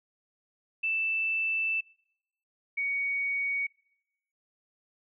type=tone pair in turn; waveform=sine; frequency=2649 / 2240 Hz; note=E7 / C#7; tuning=+8 / +18 cents; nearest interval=minor third; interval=290 cents; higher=first; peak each=-26 / -27 dBFS; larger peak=first; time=0.83-1.81 / 2.77-3.67 s; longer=first; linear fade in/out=10 ms; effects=noise-tail reverb RT60 0.8 s tail -24 dB re dry